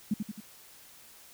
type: tone with echo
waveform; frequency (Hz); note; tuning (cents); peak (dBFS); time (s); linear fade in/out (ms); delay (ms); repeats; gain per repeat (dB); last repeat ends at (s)
sine; 210.9; G#3; +27; -24; 0.11-0.14; 5; 88; 3; -5; 0.404
effects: white hiss -54 dBFS RMS until 1.33 s